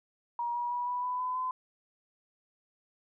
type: tone with pitch steps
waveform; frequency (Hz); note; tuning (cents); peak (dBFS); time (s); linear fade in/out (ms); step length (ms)
sine; 951 / 962.1 / 973.2 / 984.5 / 996 / 1007.5 / 1019.3; A#5 / B5 / B5 / B5 / B5 / B5 / C6; +34 / -46 / -26 / -6 / +14 / +34 / -46; -30; 0.39-1.51; 2; 160
effects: none